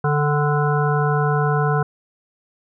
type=harmonic tone with a mistuned harmonic; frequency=146.83 Hz; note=D3; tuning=in tune; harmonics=1 / 3 / 5 / 7 / 9 / 10; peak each=-18 / -23 / -25 / -26 / -28 / -28 dBFS; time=0.04-1.83 s; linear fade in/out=5 ms; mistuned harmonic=5; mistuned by=+24 cents; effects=none